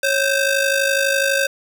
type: ring-modulated tone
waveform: sawtooth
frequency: 1050 Hz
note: C6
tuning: 6 cents sharp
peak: -9 dBFS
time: 0.03-1.47 s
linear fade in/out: 5 ms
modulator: 499 Hz
effects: none